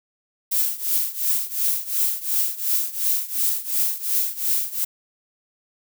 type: noise with tremolo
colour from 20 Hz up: violet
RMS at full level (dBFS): -19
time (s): 0.51-4.85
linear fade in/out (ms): 10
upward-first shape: triangle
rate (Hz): 2.8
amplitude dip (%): 90
effects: none